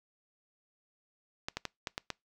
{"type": "clicks", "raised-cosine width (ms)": 0.2, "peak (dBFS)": -17, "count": 6, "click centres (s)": [1.485, 1.57, 1.653, 1.872, 1.979, 2.103], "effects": ["noise-tail reverb RT60 0.2 s tail -25 dB re dry"]}